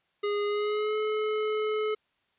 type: tone with pitch glide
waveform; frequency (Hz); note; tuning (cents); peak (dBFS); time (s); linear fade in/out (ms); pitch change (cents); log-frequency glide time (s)
square; 411.8 to 429; G#4 to A4; -15 to -44; -27; 0.23-1.95; 10; +71; 0.46-0.96
effects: white hiss -72 dBFS RMS until 2.38 s + resampled to 8000 Hz